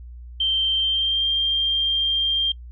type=tone with pitch glide; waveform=sine; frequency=3136 to 3187 Hz; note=G7 to G7; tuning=0 to +28 cents; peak=-18 dBFS; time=0.4-2.52 s; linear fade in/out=5 ms; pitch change=+28 cents; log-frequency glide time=0.75-1.27 s; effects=noise-tail reverb RT60 0.1 s tail -25 dB re dry + added 60 Hz sine -36 dBFS peak until 2.71 s